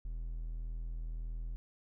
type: tone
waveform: triangle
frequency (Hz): 40.81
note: E1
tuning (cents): -17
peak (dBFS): -35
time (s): 0.05-1.56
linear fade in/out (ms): 0
effects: none